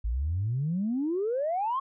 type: exponential sweep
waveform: sine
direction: up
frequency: 51.91 to 1108.7 Hz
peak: -25 dBFS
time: 0.04-1.8 s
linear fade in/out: 10 ms
effects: tanh soft clip ceiling -21 dBFS